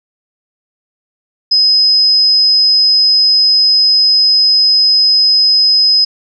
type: tone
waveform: sine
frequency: 5060 Hz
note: D#8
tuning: 28 cents sharp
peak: -6 dBFS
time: 1.51-6.05 s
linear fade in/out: 10 ms
effects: none